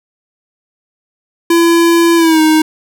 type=tone with pitch glide; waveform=square; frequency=337.2 to 312.8 Hz; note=E4 to D#4; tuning=+39 to +9 cents; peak=-7 dBFS; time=1.5-2.62 s; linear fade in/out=5 ms; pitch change=-130 cents; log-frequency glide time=2.16-2.41 s; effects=none